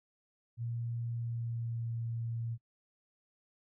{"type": "tone with pitch glide", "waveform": "sine", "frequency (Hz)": [117.5, 115.75], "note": ["A#2", "A#2"], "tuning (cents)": [14, -12], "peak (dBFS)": -34, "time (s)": [0.57, 2.58], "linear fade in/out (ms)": 50, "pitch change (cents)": -26, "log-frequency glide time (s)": [1.1, 1.92], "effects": ["noise-tail reverb RT60 0.1 s tail -26 dB re dry"]}